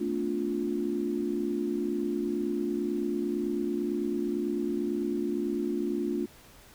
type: tone cluster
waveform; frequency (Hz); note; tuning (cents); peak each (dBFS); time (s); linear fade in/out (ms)
sine; 220.7 / 249.8 / 289.6 / 351.6; A3 / B3 / D4 / F4; +5 / +20 / -24 / +12; -33 / -39 / -32 / -31; 0-6.26; 10
effects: pink hiss -54 dBFS RMS until 6.74 s